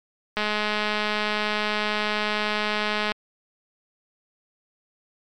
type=click train; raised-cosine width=0.3 ms; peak=-9 dBFS; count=581; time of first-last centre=0.37-3.119 s; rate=211 Hz; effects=MP3 96 kbps